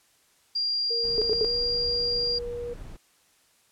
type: tone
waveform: sine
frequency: 4779 Hz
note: D8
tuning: 29 cents sharp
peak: -24 dBFS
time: 0.55-2.39 s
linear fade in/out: 10 ms
type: tone with pitch glide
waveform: sine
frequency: 466.2 to 479.9 Hz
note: A#4 to B4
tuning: 0 to -50 cents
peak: -31 dBFS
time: 0.9-2.74 s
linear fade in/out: 10 ms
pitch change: +50 cents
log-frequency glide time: 1.42-1.53 s
type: noise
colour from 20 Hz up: brown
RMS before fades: -41 dBFS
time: 1.03-2.97 s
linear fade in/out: 10 ms
type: tone bursts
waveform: sine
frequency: 435.2 Hz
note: A4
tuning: 19 cents flat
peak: -22 dBFS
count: 3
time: 1.18-1.447 s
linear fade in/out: 0 ms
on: 37 ms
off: 78 ms
effects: white hiss -63 dBFS RMS until 3.71 s + low-pass 11000 Hz 12 dB/octave